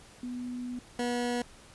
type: tone pair in turn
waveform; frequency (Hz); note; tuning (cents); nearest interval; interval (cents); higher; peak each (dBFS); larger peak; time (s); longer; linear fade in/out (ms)
sine / 20% pulse; 246.9 / 242.4; B3 / B3; 0 / -32; unison; 32; first; -34 / -24; second; 0.23-0.79 / 0.99-1.42; first; 2
effects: pink hiss -54 dBFS RMS until 1.74 s + resampled to 24000 Hz